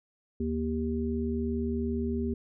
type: harmonic tone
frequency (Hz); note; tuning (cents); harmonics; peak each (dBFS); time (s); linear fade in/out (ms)
78.7; D#2; +20; 1 / 3 / 5; -33 / -30 / -34; 0.4-2.34; 5
effects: none